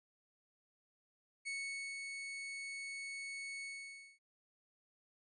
40% pulse tone with ADSR envelope, 2213 Hz, C#7, 3 cents flat, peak -38 dBFS, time 1.45-4.19 s, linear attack 25 ms, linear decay 490 ms, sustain -4 dB, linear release 560 ms, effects resampled to 24000 Hz

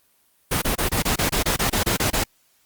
pink noise bursts, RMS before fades -21 dBFS, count 13, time 0.51-2.24 s, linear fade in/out 10 ms, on 110 ms, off 25 ms, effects white hiss -62 dBFS RMS until 2.65 s + Opus 32 kbps

